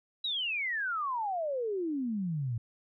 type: exponential sweep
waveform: sine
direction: down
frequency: 3951 to 110 Hz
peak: -30 dBFS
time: 0.24-2.58 s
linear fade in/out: 5 ms
effects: none